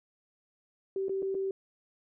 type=tone with dropouts; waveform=sine; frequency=386.5 Hz; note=G4; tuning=24 cents flat; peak=-29 dBFS; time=0.96-1.51 s; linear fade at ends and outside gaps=2 ms; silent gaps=1.084-1.094 / 1.222-1.227 / 1.345-1.35 s; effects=none